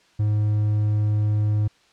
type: tone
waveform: triangle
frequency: 105.5 Hz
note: G#2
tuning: 28 cents sharp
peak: -16 dBFS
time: 0.19-1.68 s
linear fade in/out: 10 ms
effects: white hiss -58 dBFS RMS until 1.92 s + low-pass 5000 Hz 12 dB/octave